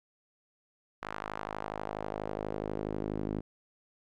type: tone with band-pass filter sweep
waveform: sawtooth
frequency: 52.2 Hz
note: G#1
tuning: 10 cents sharp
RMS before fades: -37 dBFS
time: 1.02-3.41 s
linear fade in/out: 10 ms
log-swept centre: 1300 to 280 Hz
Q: 1.4
effects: none